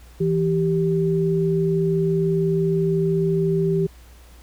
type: tone pair together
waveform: sine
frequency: 164 / 390.1 Hz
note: E3 / G4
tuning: -9 / -8 cents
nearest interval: octave + minor third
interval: 1501 cents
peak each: -20 dBFS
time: 0.2-3.87 s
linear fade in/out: 10 ms
effects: added 60 Hz sine -44 dBFS peak until 4.42 s + pink hiss -52 dBFS RMS until 4.42 s